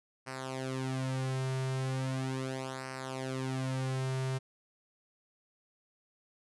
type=tone with flanger; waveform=sawtooth; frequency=131.4 Hz; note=C3; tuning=8 cents sharp; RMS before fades=-35 dBFS; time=0.26-4.39 s; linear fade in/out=20 ms; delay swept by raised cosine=0.28 to 3.68 ms; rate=0.38 Hz; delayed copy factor=-0.8; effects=resampled to 24000 Hz